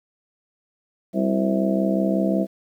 harmonic tone with a mistuned harmonic, 65.41 Hz, C2, in tune, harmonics 3 / 4 / 5 / 6 / 7 / 8 / 9 / 10, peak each -21 / -29 / -25 / -35 / -34 / -28 / -38 / -26 dBFS, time 1.13-2.47 s, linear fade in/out 50 ms, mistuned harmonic 6, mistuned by -94 cents, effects 9-bit

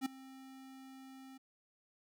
square tone with ADSR envelope, 264.9 Hz, C4, 22 cents sharp, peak -32 dBFS, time 0.01-1.38 s, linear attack 47 ms, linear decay 8 ms, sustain -20 dB, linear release 11 ms, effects none

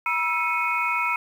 sine tone cluster, 964 / 1324 / 2195 / 2499 Hz, B5 / E6 / C#7 / D#7, -42 / +7 / -18 / +7 cents, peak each -27 dBFS, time 0.06-1.16 s, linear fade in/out 2 ms, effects 8-bit

